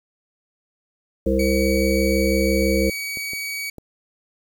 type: harmonic tone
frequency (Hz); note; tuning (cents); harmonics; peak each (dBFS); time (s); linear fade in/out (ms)
66; C2; +16; 1 / 3 / 5 / 7 / 8; -23 / -23 / -23 / -23 / -23; 1.26-2.9; 5
type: tone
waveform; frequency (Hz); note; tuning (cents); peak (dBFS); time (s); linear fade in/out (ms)
sawtooth; 2264; C#7; +36; -23; 1.39-3.7; 5
type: clicks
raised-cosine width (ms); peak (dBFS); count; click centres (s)
2; -24; 5; 1.774 / 2.626 / 3.172 / 3.334 / 3.783
effects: 8-bit